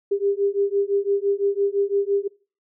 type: beating tone pair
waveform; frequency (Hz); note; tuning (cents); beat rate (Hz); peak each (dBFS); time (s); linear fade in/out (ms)
sine; 397.3 / 403.2; G4 / G4; +23 / +49; 5.9; -22; 0.11-2.28; 10
effects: noise-tail reverb RT60 0.4 s tail -25 dB re dry